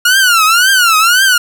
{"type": "tone with vibrato", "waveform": "sawtooth", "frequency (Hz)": 1415, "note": "F6", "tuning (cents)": 22, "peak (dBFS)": -3, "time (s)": [0.05, 1.38], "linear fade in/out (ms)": 5, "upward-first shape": "triangle", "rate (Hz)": 1.9, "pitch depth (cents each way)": 220, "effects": []}